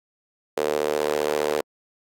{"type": "tone with high-pass filter", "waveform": "sawtooth", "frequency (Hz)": 75, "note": "D2", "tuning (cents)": 37, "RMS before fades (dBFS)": -24, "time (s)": [0.57, 1.61], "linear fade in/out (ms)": 5, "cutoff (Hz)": 460, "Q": 4.1, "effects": ["AAC 48 kbps"]}